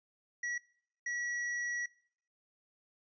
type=tone bursts at uneven times; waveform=square; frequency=1929 Hz; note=B6; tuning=41 cents flat; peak=-35 dBFS; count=2; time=0.43-0.58 / 1.06-1.86 s; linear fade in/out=5 ms; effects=noise-tail reverb RT60 0.6 s tail -21 dB re dry + resampled to 16000 Hz